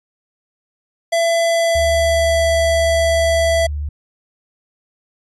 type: tone with pitch glide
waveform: square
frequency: 670 to 663.1 Hz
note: E5 to E5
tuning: +28 to +10 cents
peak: -14 dBFS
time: 1.12-3.67 s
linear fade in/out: 10 ms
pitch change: -18 cents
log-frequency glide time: 1.44-2.47 s
type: tone with vibrato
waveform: sine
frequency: 73.42 Hz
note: D2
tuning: in tune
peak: -20 dBFS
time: 1.75-3.89 s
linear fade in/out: 5 ms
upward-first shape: triangle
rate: 17 Hz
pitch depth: 30 cents each way
effects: resampled to 24000 Hz